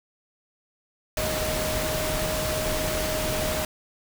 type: tone in noise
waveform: sine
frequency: 622.3 Hz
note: D#5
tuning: in tune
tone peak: -29 dBFS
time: 1.17-3.65 s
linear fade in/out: 2 ms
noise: pink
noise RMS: -28 dBFS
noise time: 1.17-3.65 s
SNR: -4 dB
effects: none